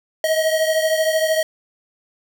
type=beating tone pair; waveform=square; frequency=632 / 645 Hz; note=D#5 / E5; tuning=+27 / -38 cents; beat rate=13 Hz; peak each=-18 / -23 dBFS; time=0.24-1.43 s; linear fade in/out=2 ms; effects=8-bit